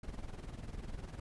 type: noise with tremolo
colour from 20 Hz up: brown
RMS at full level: -41 dBFS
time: 0.03-1.2 s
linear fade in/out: 5 ms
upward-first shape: sine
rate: 20 Hz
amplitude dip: 70%
effects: resampled to 24000 Hz